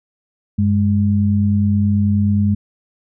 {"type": "tone pair together", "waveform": "sine", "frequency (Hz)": [96.5, 205.9], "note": ["G2", "G#3"], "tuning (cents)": [-27, -15], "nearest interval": "octave + minor second", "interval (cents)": 1312, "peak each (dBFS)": -15, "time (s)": [0.58, 2.55], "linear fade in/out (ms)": 10, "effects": []}